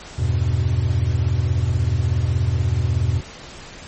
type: chord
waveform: triangle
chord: E minor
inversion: none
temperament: just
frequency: 82.41 / 98.89 / 123.61 Hz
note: E2 / G2 / B2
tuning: 0 / +16 / +2 cents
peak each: -19 dBFS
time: 0.18-3.21 s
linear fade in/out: 10 ms
effects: pink hiss -38 dBFS RMS until 3.87 s + MP3 32 kbps